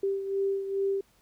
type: beating tone pair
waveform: sine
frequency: 392 / 394.4 Hz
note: G4 / G4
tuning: 0 / +11 cents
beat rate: 2.4 Hz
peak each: -27 / -34 dBFS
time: 0.03-1.01 s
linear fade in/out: 5 ms
effects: pink hiss -65 dBFS RMS until 1.21 s